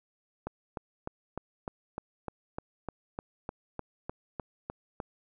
click train, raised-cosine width 1 ms, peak -21 dBFS, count 16, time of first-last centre 0.47-5.002 s, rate 3.31 Hz, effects none

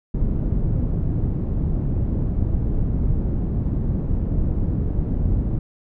pink low-pass noise, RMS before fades -21 dBFS, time 0.14-5.59 s, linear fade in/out 5 ms, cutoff 210 Hz, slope 12 dB/octave, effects none

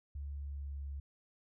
sine tone with pitch glide, 71 to 69.94 Hz, C#2 to C#2, +42 to +16 cents, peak -39 dBFS, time 0.15-1 s, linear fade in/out 5 ms, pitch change -26 cents, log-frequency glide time 0.37-0.83 s, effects none

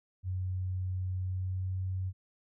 sine tone with pitch glide, 92.5 to 93.52 Hz, F#2 to F#2, 0 to +19 cents, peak -31 dBFS, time 0.23-2.13 s, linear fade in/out 50 ms, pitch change +19 cents, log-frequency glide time 1.19-1.78 s, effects none

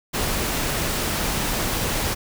pink noise, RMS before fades -24 dBFS, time 0.13-2.15 s, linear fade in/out 20 ms, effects none

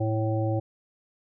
harmonic tone, 110 Hz, A2, in tune, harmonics 1 / 3 / 5 / 7, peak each -25 / -30 / -31 / -35 dBFS, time 0-0.6 s, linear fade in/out 10 ms, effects none

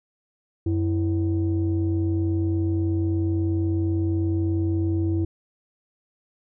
sine tone pair together, 92.3 / 328.6 Hz, F#2 / E4, -4 / -5 cents, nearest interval octave + minor seventh, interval 2199 cents, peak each -21 / -23 dBFS, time 0.66-5.25 s, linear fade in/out 5 ms, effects tanh soft clip ceiling -15 dBFS

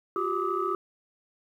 sine tone cluster, 355.9 / 389.9 / 1180 / 1272 Hz, F4 / G4 / D6 / D#6, +33 / -9 / +8 / +38 cents, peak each -31 dBFS, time 0.16-0.75 s, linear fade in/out 2 ms, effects tanh soft clip ceiling -15 dBFS + 10-bit

